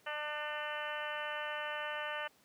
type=harmonic tone; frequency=299.3 Hz; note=D4; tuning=33 cents sharp; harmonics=2 / 3 / 4 / 5 / 6 / 7 / 8 / 9 / 10; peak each=-43 / -45 / -45 / -44 / -43 / -51 / -52 / -49 / -47 dBFS; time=0.06-2.28 s; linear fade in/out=10 ms; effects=pink hiss -67 dBFS RMS until 2.44 s + high-pass 150 Hz 12 dB/octave